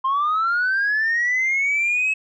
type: linear sweep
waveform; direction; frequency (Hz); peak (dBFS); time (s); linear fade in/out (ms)
sine; up; 1044 to 2591; -16; 0.04-2.14; 10
effects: tanh soft clip ceiling -15 dBFS